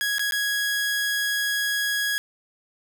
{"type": "tone with dropouts", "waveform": "sawtooth", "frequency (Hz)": 1661.2, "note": "G#6", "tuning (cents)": 0, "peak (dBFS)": -19, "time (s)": [0.01, 2.18], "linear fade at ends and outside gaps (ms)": 0, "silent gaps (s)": [[0.183, 0.194], [0.31, 0.322]], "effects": []}